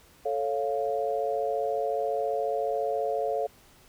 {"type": "chord", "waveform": "sine", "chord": "A augmented", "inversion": "none", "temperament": "equal", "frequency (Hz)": [440, 554.4, 698.5], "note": ["A4", "C#5", "E#5"], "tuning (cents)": [0, 0, 0], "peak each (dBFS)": -30, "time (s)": [0.25, 3.47], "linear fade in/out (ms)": 10, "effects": ["pink hiss -57 dBFS RMS until 3.88 s"]}